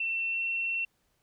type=tone with pitch glide; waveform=sine; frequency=2692 to 2711 Hz; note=E7 to E7; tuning=+36 to +48 cents; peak=-28 dBFS; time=0-0.85 s; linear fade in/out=5 ms; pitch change=+12 cents; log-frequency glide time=0.13-0.47 s; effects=pink hiss -73 dBFS RMS until 1.22 s